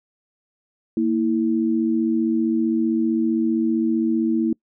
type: tone pair together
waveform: sine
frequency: 230.4 / 325.8 Hz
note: A#3 / E4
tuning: -20 / -20 cents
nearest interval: tritone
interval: 600 cents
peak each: -20 / -20 dBFS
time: 0.97-4.53 s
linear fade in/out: 2 ms
effects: noise-tail reverb RT60 0.1 s tail -26 dB re dry